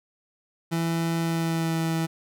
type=tone with pitch glide; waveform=30% pulse; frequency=166 to 163.24 Hz; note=E3 to E3; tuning=+12 to -17 cents; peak=-21 dBFS; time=0.71-2.07 s; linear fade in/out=20 ms; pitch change=-29 cents; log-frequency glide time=1.2-1.79 s; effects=none